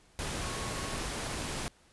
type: tone in noise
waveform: sine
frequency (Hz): 1100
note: C#6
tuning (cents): -14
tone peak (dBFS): -44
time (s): 0.42-0.96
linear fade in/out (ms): 0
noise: pink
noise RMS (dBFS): -36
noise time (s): 0.19-1.68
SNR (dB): -11
effects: pink hiss -63 dBFS RMS until 1.92 s + resampled to 24000 Hz